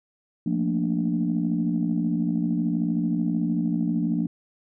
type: chord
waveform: sine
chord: Bb major seventh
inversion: second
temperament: equal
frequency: 174.61 / 220 / 233.1 / 293.7 Hz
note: F3 / A3 / Bb3 / D4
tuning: 0 / 0 / 0 / 0 cents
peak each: -25 / -30 / -26 / -27 dBFS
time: 0.46-4.27 s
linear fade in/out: 5 ms
effects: tanh soft clip ceiling -13 dBFS